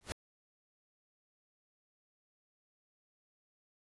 pink noise with exponential growth, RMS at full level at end -34 dBFS, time 0.01-0.12 s, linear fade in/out 0 ms, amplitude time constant 22 ms, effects resampled to 24000 Hz

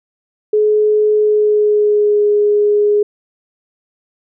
sine tone with pitch glide, 424.5 to 415.3 Hz, G#4 to G#4, +38 to 0 cents, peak -9 dBFS, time 0.53-3.03 s, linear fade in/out 5 ms, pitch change -38 cents, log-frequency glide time 1.15-2.24 s, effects none

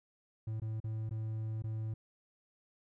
triangle tone with dropouts, 110 Hz, A2, in tune, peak -33 dBFS, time 0.47-1.94 s, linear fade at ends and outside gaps 5 ms, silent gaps 0.6-0.618 / 0.802-0.841 / 1.094-1.109 / 1.623-1.639 s, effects none

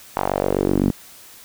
sawtooth tone with band-pass filter sweep, 47.9 Hz, G1, 39 cents flat, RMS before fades -20 dBFS, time 0.16-0.91 s, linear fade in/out 10 ms, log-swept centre 920 to 230 Hz, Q 2.4, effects white hiss -44 dBFS RMS until 1.44 s

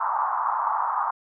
pink band-pass noise, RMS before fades -25 dBFS, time 0-1.11 s, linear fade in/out 10 ms, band 850 to 1200 Hz, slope 48 dB/octave, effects none

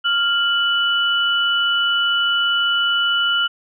sine tone pair together, 1397 / 2965 Hz, F6 / F#7, 0 / +3 cents, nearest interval octave + minor second, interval 1303 cents, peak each -18 dBFS, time 0.04-3.48 s, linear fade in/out 20 ms, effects none

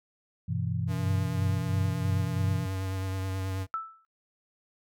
sine chord, E minor, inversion first, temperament equal, 98 / 123.47 / 164.81 Hz, G2 / B2 / E3, 0 / 0 / 0 cents, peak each -32 dBFS, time 0.48-2.66 s, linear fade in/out 10 ms
square tone with vibrato, 95 Hz, F#2, 46 cents sharp, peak -31 dBFS, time 0.87-3.67 s, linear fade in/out 50 ms, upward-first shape triangle, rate 9.3 Hz, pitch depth 25 cents each way
sine tone with exponential decay, 1318.5 Hz, E6, in tune, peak -26 dBFS, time 3.74-4.05 s, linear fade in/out 0 ms, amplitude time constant 67 ms
effects noise-tail reverb RT60 0.1 s tail -19 dB re dry

